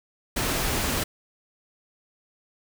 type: noise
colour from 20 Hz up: pink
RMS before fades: -26 dBFS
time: 0.36-1.04 s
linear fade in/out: 10 ms
effects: none